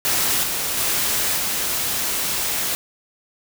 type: noise with level steps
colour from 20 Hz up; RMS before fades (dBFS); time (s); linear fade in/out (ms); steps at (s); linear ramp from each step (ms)
white; -20 / -24 / -21 / -23; 0.05-2.75; 0; 0.43 / 0.77 / 1.37; 10
effects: none